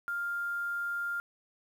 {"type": "tone with quantisation", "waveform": "sine", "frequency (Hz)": 1400, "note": "F6", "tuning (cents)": 4, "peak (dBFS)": -31, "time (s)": [0.08, 1.2], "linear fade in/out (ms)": 0, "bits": 9, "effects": []}